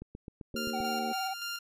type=click train; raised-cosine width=3 ms; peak=-29 dBFS; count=7; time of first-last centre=0.02-0.804 s; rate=7.65 Hz
type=harmonic tone; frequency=76.7 Hz; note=D#2; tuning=24 cents flat; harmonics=3 / 4 / 5 / 6 / 7; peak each=-36 / -47 / -41 / -44 / -43 dBFS; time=0.54-1.13 s; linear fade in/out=10 ms
type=tone with tremolo; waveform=15% pulse; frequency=1396.9 Hz; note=F6; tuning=in tune; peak=-28 dBFS; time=0.56-1.59 s; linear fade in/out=5 ms; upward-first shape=square; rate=3.5 Hz; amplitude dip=40%
type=tone with vibrato; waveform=triangle; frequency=764 Hz; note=G5; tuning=45 cents flat; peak=-31 dBFS; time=0.73-1.34 s; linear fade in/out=10 ms; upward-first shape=sine; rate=19 Hz; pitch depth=40 cents each way
effects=resampled to 32000 Hz